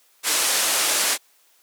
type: low-pass noise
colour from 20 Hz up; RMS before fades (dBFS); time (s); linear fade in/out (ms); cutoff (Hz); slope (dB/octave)
white; -21; 0.23-1.18; 50; 11000; 24
effects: white hiss -59 dBFS RMS until 1.62 s + high-pass 400 Hz 12 dB/octave